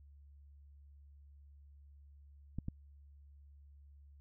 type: clicks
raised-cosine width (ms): 5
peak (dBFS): -26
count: 2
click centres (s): 2.586 / 2.684
effects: added 71 Hz sine -56 dBFS peak until 4.2 s